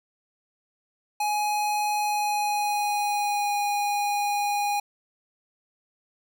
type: tone with pitch glide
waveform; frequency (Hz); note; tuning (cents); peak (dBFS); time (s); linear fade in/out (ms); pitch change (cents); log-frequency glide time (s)
square; 837 to 819.8; G#5 to G#5; +13 to -23; -24; 1.2-4.8; 5; -36; 1.95-3.54
effects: none